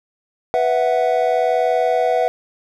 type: chord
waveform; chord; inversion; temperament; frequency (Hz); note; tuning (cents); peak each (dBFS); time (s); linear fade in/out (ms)
triangle; B suspended fourth; none; equal; 493.9 / 659.3 / 740; B4 / E5 / F#5; 0 / 0 / 0; -17; 0.54-2.28; 0
effects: none